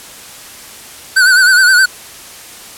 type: tone with vibrato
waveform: square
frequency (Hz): 1500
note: F#6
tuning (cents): +23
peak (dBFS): -6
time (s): 1.16-1.86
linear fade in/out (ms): 10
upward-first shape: sine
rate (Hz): 9.6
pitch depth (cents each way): 72
effects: white hiss -33 dBFS RMS until 2.77 s + low-pass 12000 Hz 12 dB/octave